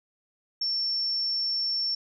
sine tone, 5430 Hz, F8, 50 cents flat, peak -25 dBFS, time 0.61-1.95 s, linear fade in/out 5 ms, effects none

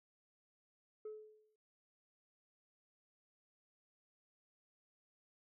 sine tone with exponential decay, 430 Hz, A4, 40 cents flat, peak -40 dBFS, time 1.05-1.56 s, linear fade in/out 5 ms, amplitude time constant 110 ms, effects tanh soft clip ceiling -42 dBFS

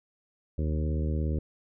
harmonic tone with a mistuned harmonic, 77.1 Hz, D#2, 15 cents flat, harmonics 1 / 2 / 3 / 4 / 5 / 6 / 7, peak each -27 / -33 / -37 / -39 / -41 / -43 / -44 dBFS, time 0.58-1.39 s, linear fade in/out 5 ms, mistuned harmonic 1, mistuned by -36 cents, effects none

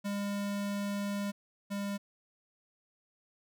square tone pair in turn, 202 / 201 Hz, G#3 / G3, -48 / +44 cents, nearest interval unison, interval 8 cents, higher first, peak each -33 / -34 dBFS, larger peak first, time 0.04-1.32 / 1.7-1.98 s, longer first, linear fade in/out 20 ms, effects none

